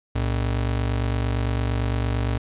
square ring-modulated tone, 87.31 Hz, F2, in tune, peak -19 dBFS, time 0.15-2.38 s, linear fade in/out 10 ms, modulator 24.4 Hz, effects resampled to 8000 Hz + 10-bit

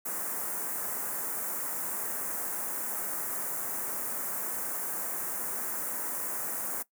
white band-stop noise, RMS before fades -34 dBFS, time 0.05-6.83 s, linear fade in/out 10 ms, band 1700 to 7800 Hz, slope 24 dB/octave, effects noise-tail reverb RT60 0.1 s tail -19 dB re dry + high-pass 200 Hz 12 dB/octave

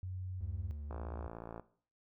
sine tone, 92.5 Hz, F#2, in tune, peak -39 dBFS, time 0.03-0.71 s, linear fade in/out 0 ms
triangle tone with vibrato, 73.5 Hz, D2, 2 cents sharp, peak -39 dBFS, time 0.4-1.28 s, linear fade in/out 10 ms, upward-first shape triangle, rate 6.2 Hz, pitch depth 18 cents each way
click train, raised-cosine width 1 ms, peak -31 dBFS, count 40, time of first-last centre 0.91-1.597 s, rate 56.8 Hz
effects noise-tail reverb RT60 0.5 s tail -17 dB re dry

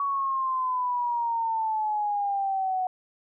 sine exponential sweep, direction down, 1127 to 737 Hz, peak -24 dBFS, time 0-2.87 s, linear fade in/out 2 ms, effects none

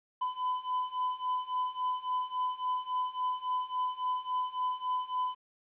triangle beating tone pair, 1004 / 1007.6 Hz, B5 / B5, +28 / +34 cents, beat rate 3.6 Hz, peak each -33 / -31 dBFS, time 0.21-5.35 s, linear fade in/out 10 ms, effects resampled to 8000 Hz + 11-bit

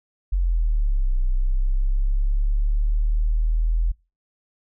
sine exponential two-way sweep, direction down then up, 46.25 to 31.09 to 41.49 Hz, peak -17 dBFS, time 0.32-3.92 s, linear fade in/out 10 ms, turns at 1.15 s, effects noise-tail reverb RT60 0.3 s tail -25 dB re dry

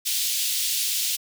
pink high-pass noise, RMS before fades -25 dBFS, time 0.05-1.17 s, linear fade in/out 20 ms, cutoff 3100 Hz, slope 24 dB/octave, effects none

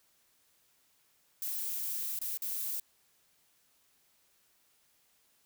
violet noise with dropouts, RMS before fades -36 dBFS, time 1.42-2.8 s, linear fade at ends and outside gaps 2 ms, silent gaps 2.19-2.214 / 2.374-2.42 s, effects white hiss -70 dBFS RMS until 5.45 s

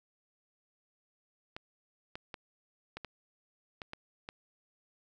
clicks, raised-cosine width 0.3 ms, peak -25 dBFS, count 8, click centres 1.565 / 2.155 / 2.342 / 2.97 / 3.047 / 3.818 / 3.934 / 4.289 s, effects none

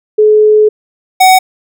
sine / square tone pair in turn, 426.7 / 749 Hz, G#4 / F#5, +47 / +21 cents, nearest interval minor seventh, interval 974 cents, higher second, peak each -3 dBFS, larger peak neither, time 0.18-0.69 / 1.2-1.39 s, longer first, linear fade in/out 10 ms, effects none

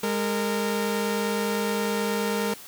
sawtooth tone pair together, 205.3 / 460.2 Hz, G#3 / A#4, -20 / -22 cents, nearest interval octave + major second, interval 1398 cents, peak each -23 dBFS, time 0.03-2.54 s, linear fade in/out 5 ms, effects white hiss -44 dBFS RMS until 2.67 s

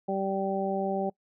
harmonic tone, 194.2 Hz, G3, 16 cents flat, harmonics 1 / 2 / 3 / 4, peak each -32 / -32 / -32 / -32 dBFS, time 0.08-1.1 s, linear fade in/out 10 ms, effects noise-tail reverb RT60 0.1 s tail -23 dB re dry

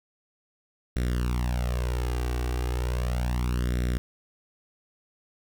sawtooth tone with flanger, 61 Hz, B1, 21 cents flat, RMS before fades -27 dBFS, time 0.96-3.98 s, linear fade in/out 0 ms, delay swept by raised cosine 0.53 to 2.63 ms, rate 0.35 Hz, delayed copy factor +0.85, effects 9-bit

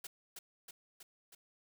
white noise with echo, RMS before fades -45 dBFS, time 0.04-0.07 s, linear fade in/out 5 ms, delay 320 ms, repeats 4, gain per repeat -3 dB, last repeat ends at 1.35 s, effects none

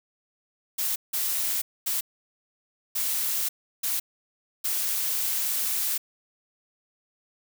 blue noise bursts at uneven times, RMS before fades -27 dBFS, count 6, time 0.78-0.96 / 1.13-1.62 / 1.86-2.01 / 2.95-3.49 / 3.83-4 / 4.64-5.98 s, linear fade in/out 10 ms, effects none

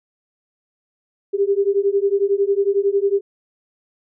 sine beating tone pair, 393.2 / 404.2 Hz, G4 / G#4, +5 / -47 cents, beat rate 11 Hz, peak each -18 dBFS, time 1.33-3.21 s, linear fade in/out 20 ms, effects none

